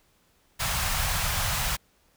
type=band-stop noise; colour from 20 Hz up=pink; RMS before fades=-27 dBFS; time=0.59-1.77 s; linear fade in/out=20 ms; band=150 to 690 Hz; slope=24 dB/octave; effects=pink hiss -65 dBFS RMS until 2.16 s